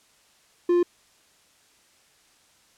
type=tone; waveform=triangle; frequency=350.3 Hz; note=F4; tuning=5 cents sharp; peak=-15 dBFS; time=0.69-0.83 s; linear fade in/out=5 ms; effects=white hiss -60 dBFS RMS until 2.77 s + low-pass 9000 Hz 12 dB/octave